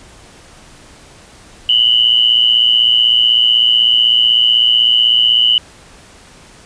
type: tone pair together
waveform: sine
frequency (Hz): 2900 / 3016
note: F#7 / F#7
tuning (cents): -35 / +32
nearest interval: minor second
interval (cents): 67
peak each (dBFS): -12 / -10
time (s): 1.69-5.58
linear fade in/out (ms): 2
effects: pink hiss -41 dBFS RMS until 6.65 s + resampled to 22050 Hz